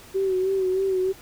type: tone with vibrato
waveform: sine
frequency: 379.1 Hz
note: F#4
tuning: 42 cents sharp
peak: -20 dBFS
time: 0.14-1.13 s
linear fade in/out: 20 ms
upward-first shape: sine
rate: 3.2 Hz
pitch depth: 45 cents each way
effects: pink hiss -47 dBFS RMS until 1.21 s